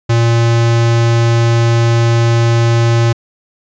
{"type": "tone", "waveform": "square", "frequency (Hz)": 116.54, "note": "A#2", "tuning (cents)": 0, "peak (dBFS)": -9, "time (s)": [0.09, 3.13], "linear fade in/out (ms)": 10, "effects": ["resampled to 16000 Hz"]}